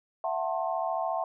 sine chord, F# half-diminished seventh, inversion third, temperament just, 666 / 740 / 888 / 1065.6 Hz, E5 / F#5 / A5 / C6, +18 / 0 / +16 / +31 cents, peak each -31 / -32 / -35 / -36 dBFS, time 0.24-1.24 s, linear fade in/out 2 ms, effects none

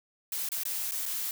blue noise with dropouts, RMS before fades -33 dBFS, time 0.32-1.31 s, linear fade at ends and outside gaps 2 ms, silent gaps 0.489-0.518 / 0.635-0.653 / 0.912-0.919 / 1.056-1.061 s, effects none

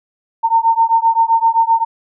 sine beating tone pair, 907 / 914.7 Hz, A#5 / A#5, -48 / -33 cents, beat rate 7.7 Hz, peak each -13 dBFS, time 0.43-1.85 s, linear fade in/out 20 ms, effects none

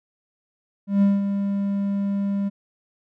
triangle tone with ADSR envelope, 199.4 Hz, G3, 30 cents sharp, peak -11 dBFS, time 0.87-2.5 s, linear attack 150 ms, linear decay 190 ms, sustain -8 dB, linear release 25 ms, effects none

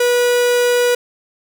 45% pulse tone, 487.4 Hz, B4, 23 cents flat, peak -12 dBFS, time 0-0.95 s, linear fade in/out 5 ms, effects none

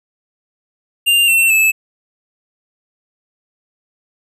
square tone with pitch steps, 2794 / 2702 / 2613 Hz, F7 / E7 / E7, 0 / +42 / -16 cents, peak -10 dBFS, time 1.06-1.72 s, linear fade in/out 20 ms, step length 220 ms, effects none

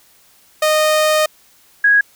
sawtooth / sine tone pair in turn, 617 / 1654.8 Hz, D#5 / G#6, -15 / -7 cents, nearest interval octave + perfect fourth, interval 1708 cents, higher second, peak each -8 dBFS, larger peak neither, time 0.62-1.26 / 1.84-2.01 s, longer first, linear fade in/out 5 ms, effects white hiss -51 dBFS RMS until 2.15 s

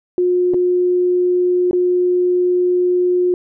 sine tone with dropouts, 359.1 Hz, F4, 48 cents sharp, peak -12 dBFS, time 0.18-3.34 s, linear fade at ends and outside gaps 1 ms, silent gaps 0.537-0.543 / 1.711-1.731 s, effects none

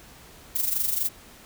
violet noise with amplitude modulation, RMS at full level -23 dBFS, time 0.55-1.09 s, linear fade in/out 10 ms, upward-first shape sine, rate 24.1 Hz, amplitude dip 65%, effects pink hiss -49 dBFS RMS until 1.45 s

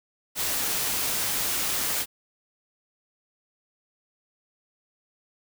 white noise, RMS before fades -27 dBFS, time 0.35-2.06 s, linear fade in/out 50 ms, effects none

